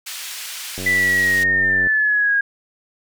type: band-pass noise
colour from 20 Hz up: pink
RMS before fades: -31 dBFS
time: 0.06-1.44 s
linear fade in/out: 10 ms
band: 2300 to 16000 Hz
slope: 12 dB/octave
type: click train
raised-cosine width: 2 ms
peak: -18 dBFS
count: 103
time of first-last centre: 0.78-1.871 s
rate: 93.5 Hz
type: linear sweep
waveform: sine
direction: down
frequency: 1989 to 1627 Hz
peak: -14 dBFS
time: 0.86-2.41 s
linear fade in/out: 5 ms
effects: none